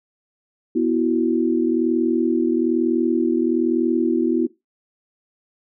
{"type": "chord", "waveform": "sine", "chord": "B suspended fourth", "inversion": "none", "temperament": "just", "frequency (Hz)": [246.9, 329.3, 370.4], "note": ["B3", "E4", "F#4"], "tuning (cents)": [0, -2, 2], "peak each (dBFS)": [-21, -19, -22], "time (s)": [0.75, 4.47], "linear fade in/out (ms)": 10, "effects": ["noise-tail reverb RT60 0.2 s tail -19 dB re dry"]}